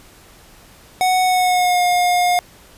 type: tone with pitch glide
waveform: square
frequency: 740 to 714 Hz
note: F#5 to F5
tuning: 0 to +38 cents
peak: -14 dBFS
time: 1.01-2.39 s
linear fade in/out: 0 ms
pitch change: -62 cents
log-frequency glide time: 1.23-1.83 s
effects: pink hiss -46 dBFS RMS until 2.77 s + resampled to 32000 Hz